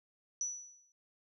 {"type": "tone with exponential decay", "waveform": "sine", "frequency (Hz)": 5920, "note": "F#8", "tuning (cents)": 0, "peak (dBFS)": -31, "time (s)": [0.41, 0.92], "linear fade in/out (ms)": 1, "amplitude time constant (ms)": 110, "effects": []}